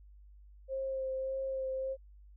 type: tone with vibrato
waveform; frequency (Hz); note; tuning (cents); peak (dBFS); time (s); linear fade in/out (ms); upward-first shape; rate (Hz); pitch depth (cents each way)
sine; 530; C5; +22; -33; 0.68-1.97; 50; sine; 1.7; 16
effects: added 50 Hz sine -53 dBFS peak until 2.36 s